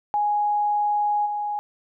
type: tone with level steps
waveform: sine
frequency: 830.6 Hz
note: G#5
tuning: in tune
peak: -19 / -24 dBFS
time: 0.14-1.59 s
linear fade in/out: 0 ms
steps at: 1.25 s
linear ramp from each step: 20 ms
effects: none